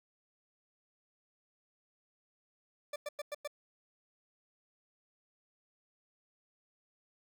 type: tone bursts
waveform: 40% pulse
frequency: 587.3 Hz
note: D5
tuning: in tune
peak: -36 dBFS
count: 5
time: 2.93-3.476 s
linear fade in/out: 5 ms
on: 30 ms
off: 99 ms
effects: none